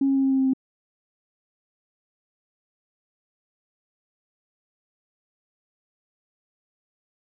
sine tone with pitch steps, 273.6 / 271.9 / 270.1 / 268.4 / 266.7 / 265 / 263.4 Hz, C#4 / C#4 / C#4 / C4 / C4 / C4 / C4, -23 / -33 / -45 / +44 / +33 / +22 / +12 cents, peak -17 dBFS, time 0.01-0.535 s, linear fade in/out 5 ms, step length 75 ms, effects tanh soft clip ceiling -13 dBFS

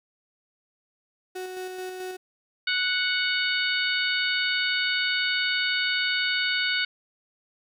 35% pulse tone with tremolo, 370 Hz, F#4, in tune, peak -30 dBFS, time 1.35-2.17 s, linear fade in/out 10 ms, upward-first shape square, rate 4.6 Hz, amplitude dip 30%
harmonic tone, 739 Hz, F#5, 2 cents flat, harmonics 2 / 3 / 4 / 5 / 6, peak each -27 / -29 / -30 / -31 / -32 dBFS, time 2.67-6.85 s, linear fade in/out 5 ms
effects none

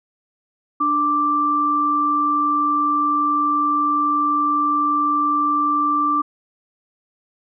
sine tone pair together, 294.7 / 1174.7 Hz, D4 / D6, +6 / 0 cents, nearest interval 2 octaves, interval 2394 cents, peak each -24 / -16 dBFS, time 0.8-6.22 s, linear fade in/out 10 ms, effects none

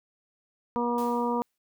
harmonic tone, 239.6 Hz, A#3, 48 cents sharp, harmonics 1 / 2 / 3 / 4 / 5, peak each -29 / -30 / -38 / -29 / -37 dBFS, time 0.76-1.42 s, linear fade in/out 0 ms
white noise with exponential decay, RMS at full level -44 dBFS, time 0.98-1.58 s, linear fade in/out 2 ms, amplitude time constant 130 ms
effects none

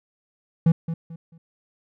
triangle tone with echo, 164.81 Hz, E3, in tune, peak -11 dBFS, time 0.66-0.72 s, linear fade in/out 5 ms, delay 220 ms, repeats 3, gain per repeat -11 dB, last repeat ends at 1.38 s, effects none

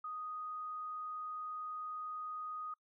sine tone, 1244.5 Hz, D#6, in tune, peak -40 dBFS, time 0.04-2.74 s, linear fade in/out 5 ms, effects noise-tail reverb RT60 0.1 s tail -26 dB re dry

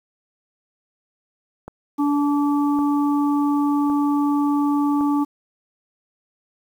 click train, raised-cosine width 1 ms, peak -20 dBFS, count 4, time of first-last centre 1.68-5.01 s, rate 0.901 Hz
harmonic tone, 288.9 Hz, D4, 28 cents flat, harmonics 1 / 3 / 4, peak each -17 / -27 / -29 dBFS, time 1.98-5.25 s, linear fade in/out 20 ms
effects 8-bit

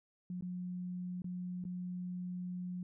sine tone with dropouts, 180 Hz, F#3, 47 cents flat, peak -38 dBFS, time 0.3-2.83 s, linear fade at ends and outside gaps 2 ms, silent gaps 0.41-0.423 / 1.22-1.243 / 1.641-1.651 s, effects none

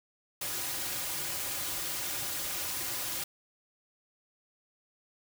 white noise with comb filter, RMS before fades -35 dBFS, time 0.41-3.24 s, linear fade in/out 5 ms, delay 4.5 ms, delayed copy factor -0.7, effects none

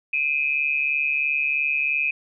sine tone pair together, 2411 / 2554 Hz, D7 / D#7, +45 / +45 cents, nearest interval minor second, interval 100 cents, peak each -24 / -22 dBFS, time 0.13-2.11 s, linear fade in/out 5 ms, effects none

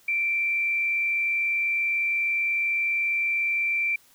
sine tone with frequency modulation, 2349 Hz, D7, in tune, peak -22 dBFS, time 0.08-3.96 s, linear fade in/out 5 ms, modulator 71.8 Hz, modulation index 0.47, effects white hiss -58 dBFS RMS until 4.14 s

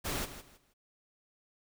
pink noise with echo, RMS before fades -35 dBFS, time 0.04-0.26 s, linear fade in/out 20 ms, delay 160 ms, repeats 3, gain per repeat -12 dB, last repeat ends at 0.74 s, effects none

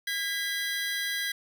25% pulse tone pair together, 1629.3 / 1984 Hz, G#6 / B6, -34 / +7 cents, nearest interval minor third, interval 341 cents, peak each -28 dBFS, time 0.07-1.32 s, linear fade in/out 5 ms, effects none

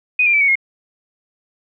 sine tone with pitch steps, 2489 / 2400 / 2314 / 2232 / 2152 Hz, D#7 / D7 / D7 / C#7 / C7, 0 / +37 / -26 / +11 / +48 cents, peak -11 dBFS, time 0.19-0.555 s, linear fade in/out 5 ms, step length 73 ms, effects none

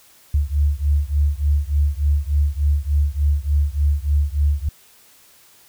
sine beating tone pair, 71.3 / 74.7 Hz, C#2 / D2, +49 / +30 cents, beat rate 3.4 Hz, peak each -18 / -19 dBFS, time 0.34-4.69 s, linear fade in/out 5 ms, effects white hiss -51 dBFS RMS until 5.68 s

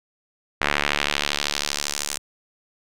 sawtooth tone with band-pass filter sweep, 72.7 Hz, D2, 17 cents flat, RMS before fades -25 dBFS, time 0.61-2.18 s, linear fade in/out 5 ms, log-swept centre 1900 to 7800 Hz, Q 1.3, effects none

